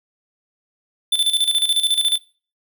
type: tone with tremolo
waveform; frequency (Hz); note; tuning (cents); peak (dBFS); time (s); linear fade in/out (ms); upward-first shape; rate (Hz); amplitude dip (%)
square; 3527; A7; +3; -14; 1.12-2.18; 5; square; 14; 65
effects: noise-tail reverb RT60 0.4 s tail -23 dB re dry